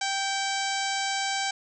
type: harmonic tone with a mistuned harmonic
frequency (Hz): 784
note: G5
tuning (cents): 0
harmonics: 1 / 2 / 3 / 4 / 5 / 6 / 7 / 8 / 9 / 10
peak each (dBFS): -30 / -33 / -35 / -36 / -37 / -38 / -38 / -39 / -40 / -40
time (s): 0.01-1.51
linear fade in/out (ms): 5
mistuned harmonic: 3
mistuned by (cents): -37
effects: none